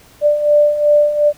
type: beating tone pair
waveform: sine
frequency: 589 / 591.7 Hz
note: D5 / D5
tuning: +5 / +13 cents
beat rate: 2.7 Hz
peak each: -16 / -10 dBFS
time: 0.21-1.33 s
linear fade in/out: 50 ms
effects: pink hiss -46 dBFS RMS until 1.37 s